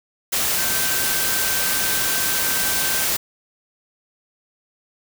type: tone in noise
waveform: sine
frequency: 1552 Hz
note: G6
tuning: 18 cents flat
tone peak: -29 dBFS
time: 0.58-3.05 s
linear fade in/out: 10 ms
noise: white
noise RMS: -21 dBFS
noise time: 0.32-3.17 s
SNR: -11 dB
effects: none